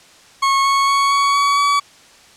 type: tone with pitch steps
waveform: 40% pulse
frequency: 1094 / 1102.9 / 1111.8 / 1120.9 / 1130 / 1139.1 Hz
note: C#6 / C#6 / C#6 / C#6 / C#6 / C#6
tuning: -23 / -9 / +5 / +19 / +33 / +47 cents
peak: -12 dBFS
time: 0.42-1.8 s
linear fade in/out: 10 ms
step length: 230 ms
effects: white hiss -46 dBFS RMS until 2.36 s + low-pass 7000 Hz 12 dB/octave